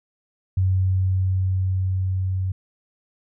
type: tone with level ramp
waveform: sine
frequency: 93.8 Hz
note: F#2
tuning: 24 cents sharp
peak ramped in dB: -16 to -21 dBFS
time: 0.57-2.52 s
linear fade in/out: 5 ms
effects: none